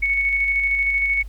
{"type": "tone with tremolo", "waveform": "sine", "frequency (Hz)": 2217, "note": "C#7", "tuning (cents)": 0, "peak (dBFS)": -16, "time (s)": [0.02, 1.23], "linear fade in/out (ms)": 10, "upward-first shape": "square", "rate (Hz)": 13, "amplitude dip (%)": 30, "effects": ["added 50 Hz sine -31 dBFS peak until 1.28 s", "pink hiss -56 dBFS RMS until 1.28 s"]}